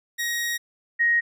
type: tone pair in turn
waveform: sawtooth / sine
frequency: 1886 / 1877.2 Hz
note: A#6 / A#6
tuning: +20 / +12 cents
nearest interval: unison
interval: 8 cents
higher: first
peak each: -21 / -17 dBFS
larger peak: second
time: 0.18-0.58 / 0.99-1.21 s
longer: first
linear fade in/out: 20 ms
effects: none